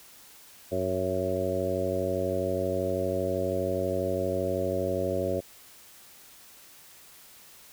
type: harmonic tone with a mistuned harmonic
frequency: 92.5 Hz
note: F#2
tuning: in tune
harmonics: 1 / 2 / 3 / 4 / 5 / 6 / 7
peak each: -35 / -37 / -36 / -33 / -34 / -30 / -35 dBFS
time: 0.71-5.41 s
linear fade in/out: 20 ms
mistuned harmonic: 7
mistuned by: +35 cents
effects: white hiss -52 dBFS RMS until 7.72 s